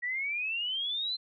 sine exponential sweep, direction up, 1912 to 4134 Hz, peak -30 dBFS, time 0.02-1.17 s, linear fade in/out 20 ms, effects none

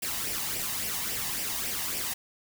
white noise with flanger, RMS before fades -32 dBFS, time 0.02-2.14 s, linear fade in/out 10 ms, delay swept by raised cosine 0.37 to 1.09 ms, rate 3.6 Hz, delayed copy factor +0.55, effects none

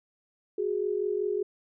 sine tone pair together, 370 / 415.3 Hz, F#4 / G#4, 0 / 0 cents, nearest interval major second, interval 200 cents, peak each -30 / -28 dBFS, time 0.58-1.43 s, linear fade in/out 5 ms, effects none

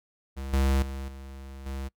square tone with level steps, 67.5 Hz, C#2, 45 cents flat, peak -34 / -22 / -34 / -41 / -33 dBFS, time 0.36-1.89 s, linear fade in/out 20 ms, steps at 0.53 / 0.82 / 1.08 / 1.66 s, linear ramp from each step 5 ms, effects noise-tail reverb RT60 0.1 s tail -24 dB re dry

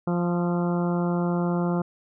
harmonic tone with a mistuned harmonic, 174.61 Hz, F3, in tune, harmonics 1 / 2 / 3 / 4 / 5 / 6 / 7 / 8, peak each -23 / -29 / -33 / -35 / -37 / -39 / -40 / -41 dBFS, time 0.07-1.82 s, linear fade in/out 5 ms, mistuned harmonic 8, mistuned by -27 cents, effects none

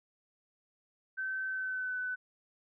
sine tone with pitch glide, 1538 to 1502 Hz, G6 to F#6, -33 to +26 cents, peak -33 dBFS, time 1.17-2.16 s, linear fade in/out 20 ms, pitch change -41 cents, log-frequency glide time 1.47-1.98 s, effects none

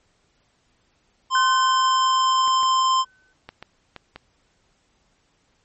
square tone, 1044 Hz, C6, 4 cents flat, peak -17 dBFS, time 1.3-3.05 s, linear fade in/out 50 ms
sine tone with exponential decay, 1517 Hz, F#6, 43 cents sharp, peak -20 dBFS, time 1.35-3.33 s, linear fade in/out 2 ms, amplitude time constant 430 ms
clicks, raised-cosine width 0.3 ms, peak -20 dBFS, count 6, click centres 2.478 / 2.631 / 3.49 / 3.626 / 3.963 / 4.16 s
effects pink hiss -65 dBFS RMS until 5.64 s + MP3 32 kbps

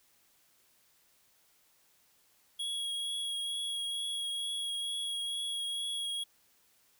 square tone with vibrato, 3320 Hz, G#7, 1 cent flat, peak -34 dBFS, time 2.59-6.24 s, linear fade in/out 10 ms, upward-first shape triangle, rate 2.2 Hz, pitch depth 16 cents each way, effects white hiss -68 dBFS RMS until 6.99 s

